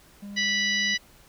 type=tone; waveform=triangle; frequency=201.9 Hz; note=G#3; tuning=49 cents flat; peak=-34 dBFS; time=0.22-0.95 s; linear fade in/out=10 ms
type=harmonic tone; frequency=983 Hz; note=B5; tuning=8 cents flat; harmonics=2 / 3 / 4 / 5 / 6; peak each=-25 / -29 / -31 / -33 / -35 dBFS; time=0.36-0.98 s; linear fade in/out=20 ms
type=clicks; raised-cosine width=0.2 ms; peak=-31 dBFS; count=2; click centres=0.433 / 0.49 s
effects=pink hiss -55 dBFS RMS until 1.28 s